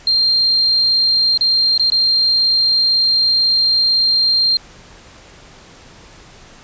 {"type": "tone with dropouts", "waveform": "sine", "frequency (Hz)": 4186, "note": "C8", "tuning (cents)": 0, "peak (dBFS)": -11, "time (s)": [0.07, 4.57], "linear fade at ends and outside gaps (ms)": 2, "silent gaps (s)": [[1.376, 1.409], [1.778, 1.796], [1.901, 1.92]], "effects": ["pink hiss -42 dBFS RMS until 6.63 s", "resampled to 16000 Hz"]}